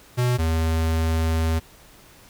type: tone pair in turn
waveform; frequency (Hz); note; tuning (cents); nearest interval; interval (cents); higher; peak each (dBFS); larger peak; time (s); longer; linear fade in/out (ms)
square; 123.47 / 80.96; B2 / E2; 0 / -31; perfect fifth; 731; first; -19 / -20; first; 0.17-0.38 / 0.38-1.6; second; 20
effects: pink hiss -50 dBFS RMS until 2.29 s